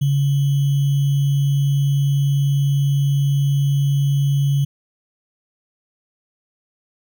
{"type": "tone with sample-and-hold", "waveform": "sine", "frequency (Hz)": 140.2, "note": "C#3", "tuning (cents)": 20, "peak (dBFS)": -14, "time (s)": [0.01, 4.65], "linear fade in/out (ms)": 10, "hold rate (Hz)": 3150, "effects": []}